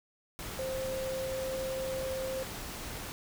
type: tone in noise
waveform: sine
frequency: 526 Hz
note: C5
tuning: 9 cents sharp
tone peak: -33 dBFS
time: 0.59-2.43 s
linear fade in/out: 0 ms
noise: pink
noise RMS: -41 dBFS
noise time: 0.39-3.12 s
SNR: +5 dB
effects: none